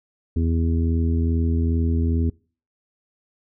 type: harmonic tone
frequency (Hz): 82.41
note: E2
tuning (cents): 0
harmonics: 1 / 2 / 3 / 4 / 5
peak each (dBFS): -19 / -31 / -25 / -33 / -34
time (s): 0.36-2.3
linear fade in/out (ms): 5
effects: noise-tail reverb RT60 0.4 s tail -25 dB re dry